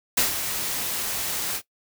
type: noise with ADSR envelope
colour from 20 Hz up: white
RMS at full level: -19 dBFS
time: 0.17-1.62 s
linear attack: 7 ms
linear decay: 130 ms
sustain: -9 dB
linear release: 67 ms
effects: noise-tail reverb RT60 0.1 s tail -18 dB re dry